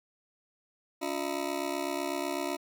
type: ring-modulated tone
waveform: 20% pulse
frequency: 320.5 Hz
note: E4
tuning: 49 cents flat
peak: -23 dBFS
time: 1.01-2.57 s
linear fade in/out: 20 ms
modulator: 34 Hz
effects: none

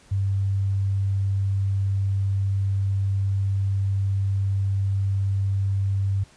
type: tone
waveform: sine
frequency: 98 Hz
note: G2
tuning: in tune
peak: -20 dBFS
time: 0.11-6.24 s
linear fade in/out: 10 ms
effects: pink hiss -54 dBFS RMS until 6.36 s + resampled to 22050 Hz

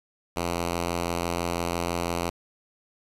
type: tone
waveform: 5% pulse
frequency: 86 Hz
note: F2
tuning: 26 cents flat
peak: -15 dBFS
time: 0.36-2.3 s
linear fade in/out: 5 ms
effects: resampled to 32000 Hz + 8-bit

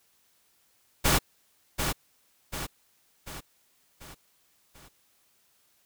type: noise with echo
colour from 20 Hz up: pink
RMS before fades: -22 dBFS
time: 1.04-1.19 s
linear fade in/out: 20 ms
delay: 740 ms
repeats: 5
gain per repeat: -6 dB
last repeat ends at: 4.89 s
effects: white hiss -67 dBFS RMS until 5.85 s

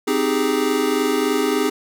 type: chord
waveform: square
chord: Ab major seventh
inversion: first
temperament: equal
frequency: 261.6 / 311.1 / 392 / 415.3 Hz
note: C4 / Eb4 / G4 / Ab4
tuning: 0 / 0 / 0 / 0 cents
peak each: -24 / -24 / -25 / -22 dBFS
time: 0.07-1.7 s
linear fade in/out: 10 ms
effects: none

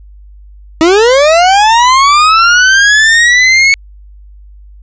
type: linear sweep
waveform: 40% pulse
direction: up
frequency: 311.1 to 2217 Hz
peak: -3 dBFS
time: 0.81-3.74 s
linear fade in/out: 0 ms
effects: added 50 Hz sine -32 dBFS peak until 4.82 s + resampled to 16000 Hz

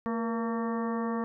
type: harmonic tone with a mistuned harmonic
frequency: 227.6 Hz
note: A#3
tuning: 41 cents flat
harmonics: 1 / 2 / 3 / 4 / 5 / 6 / 7 / 8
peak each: -30 / -35 / -41 / -40 / -38 / -49 / -52 / -46 dBFS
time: 0.06-1.24 s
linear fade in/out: 0 ms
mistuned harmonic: 2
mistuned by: +57 cents
effects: none

